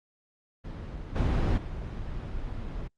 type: noise with level steps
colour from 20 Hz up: brown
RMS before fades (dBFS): -37 / -24 / -35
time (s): 0.64-2.88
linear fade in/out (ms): 10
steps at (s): 1.15 / 1.57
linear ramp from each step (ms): 10
effects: low-pass 4000 Hz 12 dB/octave + Opus 24 kbps